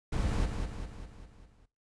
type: noise with echo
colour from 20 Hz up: brown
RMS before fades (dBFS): -30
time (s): 0.12-0.46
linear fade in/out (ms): 10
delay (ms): 200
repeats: 6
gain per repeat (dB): -5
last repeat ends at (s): 1.66
effects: noise-tail reverb RT60 0.3 s tail -21 dB re dry + resampled to 22050 Hz